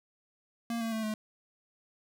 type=tone with pitch steps; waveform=square; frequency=232.5 / 226.7 / 221 / 215.4 Hz; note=A#3 / A#3 / A3 / A3; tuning=-4 / -48 / +8 / -37 cents; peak=-32 dBFS; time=0.7-1.14 s; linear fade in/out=2 ms; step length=110 ms; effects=none